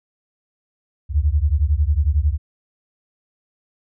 sine beating tone pair, 69.3 / 80.3 Hz, C#2 / E2, 0 / -45 cents, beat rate 11 Hz, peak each -17 / -18 dBFS, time 1.09-2.38 s, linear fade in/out 50 ms, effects none

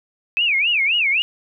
sine tone with vibrato, 2489 Hz, D#7, in tune, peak -15 dBFS, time 0.37-1.22 s, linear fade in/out 0 ms, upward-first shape sine, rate 3.8 Hz, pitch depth 270 cents each way, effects none

